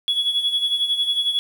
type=tone with tremolo; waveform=triangle; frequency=3373 Hz; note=G#7; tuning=26 cents sharp; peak=-13 dBFS; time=0.08-1.39 s; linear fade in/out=0 ms; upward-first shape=sine; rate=11 Hz; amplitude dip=70%; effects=tanh soft clip ceiling -13 dBFS + 8-bit